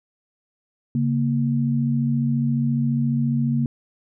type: tone pair together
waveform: sine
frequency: 138.6 / 233.1 Hz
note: C#3 / A#3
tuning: 0 / 0 cents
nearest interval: major sixth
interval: 900 cents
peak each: -21 dBFS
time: 0.95-3.66 s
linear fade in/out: 2 ms
effects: none